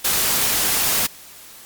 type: noise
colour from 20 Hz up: white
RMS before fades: -19 dBFS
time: 0.04-1.07 s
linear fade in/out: 10 ms
effects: white hiss -42 dBFS RMS until 1.65 s + Opus 48 kbps